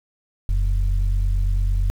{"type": "tone pair together", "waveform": "sine", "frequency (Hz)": [43.53, 92.5], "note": ["F1", "F#2"], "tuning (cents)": [-5, 0], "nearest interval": "octave + minor second", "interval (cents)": 1305, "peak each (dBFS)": [-16, -23], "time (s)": [0.49, 1.9], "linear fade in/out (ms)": 0, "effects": ["tanh soft clip ceiling -13 dBFS", "8-bit"]}